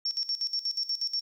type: tone with tremolo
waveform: sine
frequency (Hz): 5470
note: F8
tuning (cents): -37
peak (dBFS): -26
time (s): 0.05-1.21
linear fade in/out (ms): 5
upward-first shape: square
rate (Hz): 8.3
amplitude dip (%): 80
effects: 11-bit